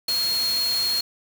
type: tone in noise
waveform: sine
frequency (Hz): 4278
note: C8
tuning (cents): +38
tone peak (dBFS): -21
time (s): 0.08-1.01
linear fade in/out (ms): 5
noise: white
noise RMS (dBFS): -31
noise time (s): 0.08-1.01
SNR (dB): +7
effects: none